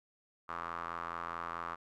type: tone with band-pass filter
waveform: square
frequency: 42.31 Hz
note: E1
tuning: 46 cents sharp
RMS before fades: -41 dBFS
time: 0.48-1.76 s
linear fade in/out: 20 ms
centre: 1200 Hz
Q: 4.8
effects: none